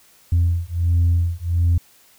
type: beating tone pair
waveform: sine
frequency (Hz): 85 / 86.4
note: F2 / F2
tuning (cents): -46 / -18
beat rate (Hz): 1.4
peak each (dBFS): -17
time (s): 0.32-1.78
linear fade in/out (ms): 5
effects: tanh soft clip ceiling -11 dBFS + white hiss -53 dBFS RMS until 2.18 s